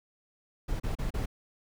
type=noise bursts; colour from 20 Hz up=brown; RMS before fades=-31 dBFS; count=4; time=0.68-1.259 s; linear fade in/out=10 ms; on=120 ms; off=33 ms; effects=none